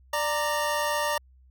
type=tone pair together; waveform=25% pulse; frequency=591 / 927 Hz; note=D5 / A#5; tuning=+11 / -10 cents; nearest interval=minor sixth; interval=779 cents; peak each=-24 dBFS; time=0.13-1.18 s; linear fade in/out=5 ms; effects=added 64 Hz sine -53 dBFS peak until 1.5 s